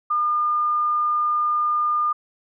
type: tone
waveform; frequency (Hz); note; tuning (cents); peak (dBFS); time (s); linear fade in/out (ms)
sine; 1210; D#6; -49; -18; 0.1-2.13; 10
effects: none